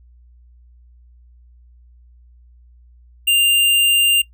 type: tone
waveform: square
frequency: 2794 Hz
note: F7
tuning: in tune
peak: -12 dBFS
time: 3.27-4.22 s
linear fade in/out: 10 ms
effects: noise-tail reverb RT60 0.1 s tail -20 dB re dry + added 60 Hz sine -45 dBFS peak until 4.33 s